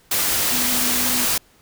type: tone in noise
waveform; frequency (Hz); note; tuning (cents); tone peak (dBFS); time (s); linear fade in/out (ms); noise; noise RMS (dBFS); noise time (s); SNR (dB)
sine; 247.5; B3; +4; -28; 0.52-1.25; 5; white; -20; 0.11-1.38; -11
effects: pink hiss -55 dBFS RMS until 1.61 s